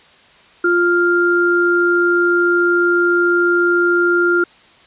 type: tone pair together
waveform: sine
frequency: 349.2 / 1396.9 Hz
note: F4 / F6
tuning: 0 / 0 cents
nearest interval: 2 octaves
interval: 2400 cents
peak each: -14 dBFS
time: 0.64-4.44 s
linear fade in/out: 5 ms
effects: white hiss -47 dBFS RMS until 4.86 s + resampled to 8000 Hz